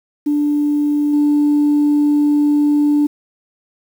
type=tone with level steps; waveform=sine; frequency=293.7 Hz; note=D4; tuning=in tune; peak=-12 / -9 dBFS; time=0.26-3.07 s; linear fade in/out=10 ms; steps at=1.13 s; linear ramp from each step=5 ms; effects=tanh soft clip ceiling -8 dBFS + 7-bit